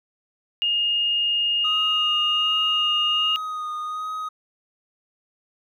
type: tone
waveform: sine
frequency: 2841 Hz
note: F7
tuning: 29 cents sharp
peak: -19 dBFS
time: 0.62-3.36 s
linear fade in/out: 0 ms
type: tone with vibrato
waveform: triangle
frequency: 1244.5 Hz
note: D#6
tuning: in tune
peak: -25 dBFS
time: 1.64-4.29 s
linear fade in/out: 10 ms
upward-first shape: sine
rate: 1.3 Hz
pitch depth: 22 cents each way
effects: none